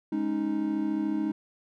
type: chord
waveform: triangle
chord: Ab suspended fourth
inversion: none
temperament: equal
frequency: 207.7 / 277.2 / 311.1 Hz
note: Ab3 / Db4 / Eb4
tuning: 0 / 0 / 0 cents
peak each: -30 / -31 / -26 dBFS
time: 0.12-1.32 s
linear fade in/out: 5 ms
effects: none